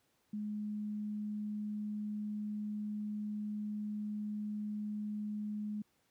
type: tone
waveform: sine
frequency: 210 Hz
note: G#3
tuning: 19 cents sharp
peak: -36 dBFS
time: 0.33-5.82 s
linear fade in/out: 5 ms
effects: pink hiss -75 dBFS RMS until 6.1 s + high-pass 100 Hz 12 dB/octave